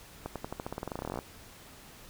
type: accelerating click train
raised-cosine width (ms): 1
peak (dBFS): -21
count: 22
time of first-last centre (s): 0.26-1.189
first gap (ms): 97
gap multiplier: 0.91
effects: pink hiss -52 dBFS RMS until 2.09 s